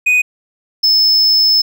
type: tone pair in turn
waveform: triangle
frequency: 2489 / 5232 Hz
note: D#7 / E8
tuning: 0 / -14 cents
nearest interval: octave + minor second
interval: 1286 cents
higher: second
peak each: -7 dBFS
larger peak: neither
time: 0.06-0.22 / 0.83-1.62 s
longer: second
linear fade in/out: 10 ms
effects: none